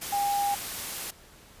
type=tone in noise; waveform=sine; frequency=807 Hz; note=G#5; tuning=50 cents flat; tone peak=-24 dBFS; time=0.12-0.55 s; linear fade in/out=10 ms; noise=white; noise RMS=-35 dBFS; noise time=0.01-1.11 s; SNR=+8 dB; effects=pink hiss -53 dBFS RMS until 1.6 s + resampled to 32000 Hz